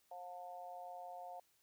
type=harmonic tone; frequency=178.2 Hz; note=F3; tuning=35 cents sharp; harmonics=3 / 4 / 5; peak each=-55 / -48 / -55 dBFS; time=0.11-1.4 s; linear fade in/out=5 ms; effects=white hiss -75 dBFS RMS until 1.62 s